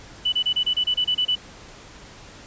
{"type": "tone bursts", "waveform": "sine", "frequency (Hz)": 2978, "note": "F#7", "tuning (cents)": 11, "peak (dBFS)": -18, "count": 11, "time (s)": [0.25, 1.355], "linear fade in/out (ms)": 10, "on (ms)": 75, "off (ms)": 28, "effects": ["pink hiss -44 dBFS RMS until 2.46 s", "resampled to 16000 Hz"]}